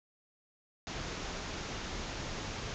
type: low-pass noise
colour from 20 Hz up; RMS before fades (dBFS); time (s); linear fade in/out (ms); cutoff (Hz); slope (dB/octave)
pink; -40; 0.87-2.74; 0; 7000; 96
effects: none